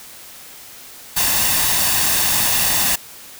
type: noise with comb filter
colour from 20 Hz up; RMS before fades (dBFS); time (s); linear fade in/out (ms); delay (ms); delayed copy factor
white; -17; 1.16-2.96; 10; 1.1; +0.5
effects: white hiss -39 dBFS RMS until 3.39 s